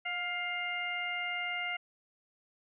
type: harmonic tone with a mistuned harmonic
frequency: 703 Hz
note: F5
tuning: 11 cents sharp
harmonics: 1 / 2 / 3 / 4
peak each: -41 / -41 / -35 / -40 dBFS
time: 0.05-1.77 s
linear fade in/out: 10 ms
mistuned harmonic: 1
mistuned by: +26 cents
effects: none